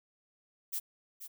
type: noise with echo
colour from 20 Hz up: violet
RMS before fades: -35 dBFS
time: 0.72-0.8 s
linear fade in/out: 20 ms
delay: 480 ms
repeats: 1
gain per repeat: -10 dB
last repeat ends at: 1.28 s
effects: none